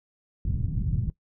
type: low-pass noise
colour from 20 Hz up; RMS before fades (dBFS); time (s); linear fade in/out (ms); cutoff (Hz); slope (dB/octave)
white; -27; 0.45-1.1; 2; 150; 24
effects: noise-tail reverb RT60 0.1 s tail -19 dB re dry